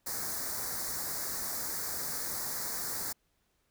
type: band-stop noise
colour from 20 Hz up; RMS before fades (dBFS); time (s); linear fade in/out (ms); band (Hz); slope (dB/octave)
white; -36; 0.06-3.13; 10; 2000 to 4300; 48
effects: pink hiss -75 dBFS RMS until 3.7 s